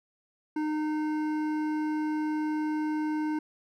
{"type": "tone with hard clipping", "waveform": "triangle", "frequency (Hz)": 306.5, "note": "D#4", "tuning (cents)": -26, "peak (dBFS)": -29, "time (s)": [0.56, 3.39], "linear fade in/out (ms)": 5, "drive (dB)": 15, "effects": []}